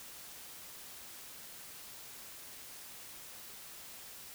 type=silence; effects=white hiss -50 dBFS RMS until 4.34 s